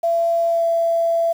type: tone with pitch glide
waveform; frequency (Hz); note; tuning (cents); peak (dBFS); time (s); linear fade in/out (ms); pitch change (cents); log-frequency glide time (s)
sine; 674 to 669.7; E5 to E5; +38 to +27; -15; 0.03-1.33; 10; -11; 0.47-0.64
effects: 7-bit